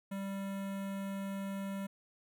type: tone with notch filter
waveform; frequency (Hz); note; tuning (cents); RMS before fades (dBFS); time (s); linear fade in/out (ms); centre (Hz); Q
square; 196; G3; 0; -39; 0.11-1.87; 10; 5000; 0.92
effects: none